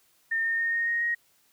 sine tone with pitch steps, 1816 / 1828.6 / 1841.4 / 1854.2 / 1867.1 / 1880 Hz, A#6 / A#6 / A#6 / A#6 / A#6 / A#6, -46 / -34 / -22 / -10 / +2 / +14 cents, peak -24 dBFS, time 0.31-1.15 s, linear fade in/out 10 ms, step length 140 ms, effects white hiss -65 dBFS RMS until 1.52 s

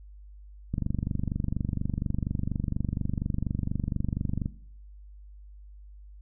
click train, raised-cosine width 5 ms, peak -16 dBFS, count 91, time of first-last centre 0.74-4.459 s, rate 24.2 Hz, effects noise-tail reverb RT60 0.6 s tail -17 dB re dry + added 50 Hz sine -45 dBFS peak until 6.21 s

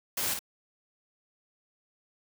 white noise with echo, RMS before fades -31 dBFS, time 0.17-0.34 s, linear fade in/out 5 ms, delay 52 ms, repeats 1, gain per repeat -5 dB, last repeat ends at 0.392 s, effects none

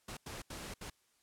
pink noise bursts at uneven times, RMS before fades -45 dBFS, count 4, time 0.08-0.17 / 0.26-0.42 / 0.5-0.74 / 0.81-0.9 s, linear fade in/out 5 ms, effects white hiss -73 dBFS RMS until 1.22 s + low-pass 11000 Hz 12 dB/octave

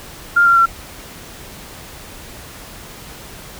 sine tone with pitch steps, 1400 / 1379.1 / 1358.6 Hz, F6 / F6 / F6, +4 / -22 / -48 cents, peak -8 dBFS, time 0.36-0.66 s, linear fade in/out 10 ms, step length 100 ms, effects pink hiss -36 dBFS RMS until 3.59 s

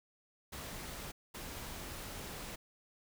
pink noise bursts at uneven times, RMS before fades -45 dBFS, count 2, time 0.52-1.12 / 1.34-2.56 s, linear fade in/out 10 ms, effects none

